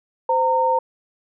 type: tone pair together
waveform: sine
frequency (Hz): 516.4 / 918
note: C5 / A#5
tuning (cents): -23 / -27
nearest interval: minor seventh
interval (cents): 996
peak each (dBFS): -20 / -17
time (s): 0.29-0.79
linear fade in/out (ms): 5
effects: none